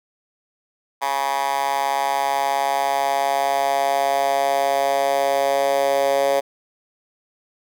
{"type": "tone with high-pass filter sweep", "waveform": "10% pulse", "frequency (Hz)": 138.59, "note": "C#3", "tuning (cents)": 0, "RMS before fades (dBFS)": -20, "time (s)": [1.01, 6.41], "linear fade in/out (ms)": 20, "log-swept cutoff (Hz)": [930, 550], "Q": 3.7, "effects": []}